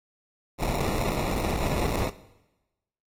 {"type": "noise with sample-and-hold", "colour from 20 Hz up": "pink", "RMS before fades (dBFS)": -27, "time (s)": [0.58, 2.11], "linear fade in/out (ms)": 50, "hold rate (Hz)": 1575, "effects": ["noise-tail reverb RT60 1.0 s tail -17 dB re dry", "AAC 48 kbps"]}